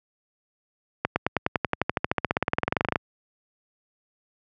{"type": "accelerating click train", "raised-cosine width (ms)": 0.5, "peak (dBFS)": -6, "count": 30, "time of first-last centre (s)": [1.05, 2.958], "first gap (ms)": 110, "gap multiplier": 0.96, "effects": ["high-pass 80 Hz 12 dB/octave"]}